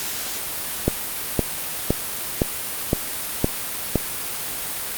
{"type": "click train", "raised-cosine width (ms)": 2, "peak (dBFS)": -3, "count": 7, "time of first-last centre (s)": [0.88, 3.957], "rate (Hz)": 1.95, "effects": ["white hiss -28 dBFS RMS until 4.97 s", "Opus 48 kbps"]}